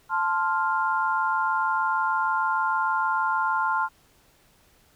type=chord; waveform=sine; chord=F major; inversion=first; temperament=equal; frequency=880 / 1046.5 / 1396.9 Hz; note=A5 / C6 / F6; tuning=0 / 0 / 0 cents; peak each=-26 dBFS; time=0.09-3.89 s; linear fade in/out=50 ms; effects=pink hiss -60 dBFS RMS until 4.95 s